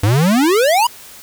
square exponential sweep, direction up, 95.2 to 1007 Hz, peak -11 dBFS, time 0.03-0.87 s, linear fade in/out 5 ms, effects white hiss -38 dBFS RMS until 1.22 s

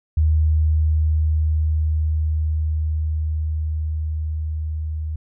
sine tone with level ramp, 77.78 Hz, D#2, in tune, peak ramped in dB -13 to -23 dBFS, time 0.17-5.16 s, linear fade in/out 5 ms, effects none

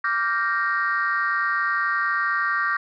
sine chord, G minor seventh, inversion second, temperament equal with one note detuned, 1164.5 / 1396.9 / 1568 / 1864.7 Hz, D6 / F6 / G6 / Bb6, -15 / 0 / 0 / 0 cents, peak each -24 / -27 / -25 / -25 dBFS, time 0.04-2.77 s, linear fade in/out 5 ms, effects tanh soft clip ceiling -13 dBFS

